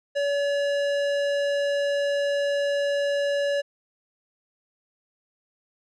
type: tone with tanh clipping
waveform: sine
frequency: 569 Hz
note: C#5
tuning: 45 cents sharp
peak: -24 dBFS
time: 0.15-3.62 s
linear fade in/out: 20 ms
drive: 17 dB
effects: none